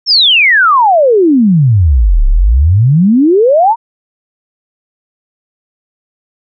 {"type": "exponential two-way sweep", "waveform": "sine", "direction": "down then up", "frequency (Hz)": [5540, 32.24, 966], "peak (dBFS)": -4, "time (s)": [0.06, 3.76], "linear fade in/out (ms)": 50, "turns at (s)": 2.26, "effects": []}